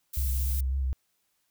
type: noise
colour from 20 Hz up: violet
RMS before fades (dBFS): -36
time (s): 0.13-0.61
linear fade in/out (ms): 10
type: tone with vibrato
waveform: sine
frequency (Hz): 66.5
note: C2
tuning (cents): +29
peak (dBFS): -25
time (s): 0.17-0.93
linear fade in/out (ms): 0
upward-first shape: sine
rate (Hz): 5.4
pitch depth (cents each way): 45
effects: white hiss -74 dBFS RMS until 1.5 s